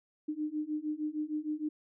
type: beating tone pair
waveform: sine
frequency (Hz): 300.7 / 307.2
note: D4 / D#4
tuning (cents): +41 / -22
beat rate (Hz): 6.5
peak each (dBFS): -36 / -35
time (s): 0.28-1.69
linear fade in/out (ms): 10
effects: none